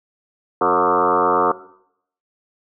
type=tone with frequency modulation; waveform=sine; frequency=814 Hz; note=G#5; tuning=35 cents flat; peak=-13 dBFS; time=0.61-1.52 s; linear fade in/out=5 ms; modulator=88.3 Hz; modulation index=5.5; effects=noise-tail reverb RT60 0.7 s tail -17 dB re dry